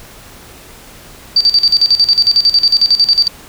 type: tone with tremolo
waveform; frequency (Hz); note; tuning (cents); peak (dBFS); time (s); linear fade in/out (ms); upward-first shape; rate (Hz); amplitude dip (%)
sine; 4640; D8; -22; -5; 1.36-3.28; 5; square; 11; 80
effects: pink hiss -37 dBFS RMS until 3.48 s